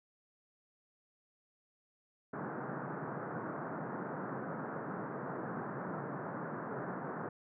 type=band-pass noise; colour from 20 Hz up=pink; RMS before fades=-41 dBFS; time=2.33-7.29 s; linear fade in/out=5 ms; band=130 to 1600 Hz; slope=48 dB/octave; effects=none